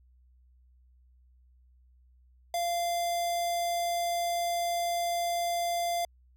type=tone with notch filter; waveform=square; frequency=691 Hz; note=F5; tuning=19 cents flat; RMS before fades=-30 dBFS; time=2.54-6.05 s; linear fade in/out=2 ms; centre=1600 Hz; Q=1.1; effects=added 62 Hz sine -58 dBFS peak until 6.36 s